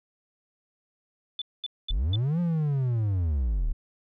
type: tone bursts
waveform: sine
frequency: 3500 Hz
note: A7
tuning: 10 cents flat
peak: -29 dBFS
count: 4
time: 1.39-2.158 s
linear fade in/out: 2 ms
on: 27 ms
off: 220 ms
type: linear two-way sweep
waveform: triangle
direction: up then down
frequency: 30.87 to 177 to 30.87 Hz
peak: -21 dBFS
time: 1.9-3.73 s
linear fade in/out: 10 ms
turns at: 2.4 s
effects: none